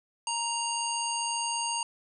harmonic tone with a mistuned harmonic, 934 Hz, A#5, 3 cents sharp, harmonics 1 / 3 / 5 / 7 / 9, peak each -32 / -35 / -38 / -37 / -35 dBFS, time 0.27-1.83 s, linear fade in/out 2 ms, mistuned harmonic 9, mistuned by +45 cents, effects none

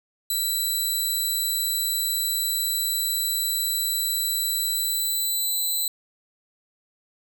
5% pulse tone with pitch glide, 3982 to 4010 Hz, B7 to B7, +14 to +26 cents, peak -16 dBFS, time 0.3-5.88 s, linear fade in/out 2 ms, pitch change +12 cents, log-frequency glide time 4.55-5.76 s, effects none

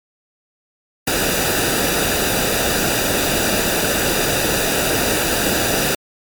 pink noise with comb filter, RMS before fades -18 dBFS, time 1.07-5.95 s, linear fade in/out 5 ms, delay 0.93 ms, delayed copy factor -0.65, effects MP3 96 kbps

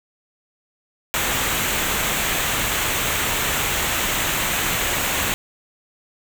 pink noise with comb filter, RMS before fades -22 dBFS, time 1.14-5.34 s, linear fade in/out 0 ms, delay 0.2 ms, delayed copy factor -0.55, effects none

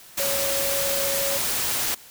sine tone in noise, 554.4 Hz, C#5, in tune, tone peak -27 dBFS, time 0.19-1.38 s, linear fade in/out 10 ms, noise white, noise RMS -25 dBFS, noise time 0.17-1.95 s, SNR -5 dB, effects white hiss -47 dBFS RMS until 2.1 s

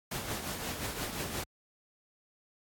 pink noise with tremolo, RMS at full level -35 dBFS, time 0.11-1.44 s, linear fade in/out 5 ms, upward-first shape triangle, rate 5.7 Hz, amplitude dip 55%, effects high-pass 60 Hz 12 dB/octave + AAC 64 kbps

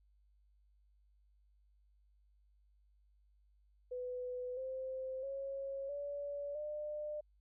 sine tone with pitch steps, 498.7 / 522.3 / 547 / 572.9 / 599.9 Hz, B4 / C5 / C#5 / D5 / D5, +17 / -3 / -23 / -43 / +37 cents, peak -39 dBFS, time 3.91-7.21 s, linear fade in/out 10 ms, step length 660 ms, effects added 50 Hz sine -67 dBFS peak until 7.4 s

